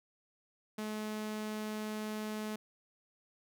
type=tone; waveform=sawtooth; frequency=214.3 Hz; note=A3; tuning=45 cents flat; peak=-33 dBFS; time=0.78-2.56 s; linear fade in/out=5 ms; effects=none